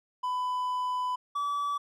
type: tone pair in turn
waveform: triangle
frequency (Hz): 1000 / 1149.6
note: B5 / D6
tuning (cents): +21 / -37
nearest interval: major second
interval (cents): 242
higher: second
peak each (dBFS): -26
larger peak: neither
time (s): 0.23-1.16 / 1.35-1.78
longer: first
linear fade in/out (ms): 10
effects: none